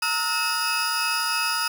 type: tone cluster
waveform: 35% pulse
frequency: 918 / 1292 / 1432 / 2581 / 4967 Hz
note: A#5 / E6 / F6 / E7 / D#8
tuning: -27 / -35 / +43 / -37 / -4 cents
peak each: -30 / -27 / -27 / -29 / -26 dBFS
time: 0.02-1.68 s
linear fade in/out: 5 ms
effects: none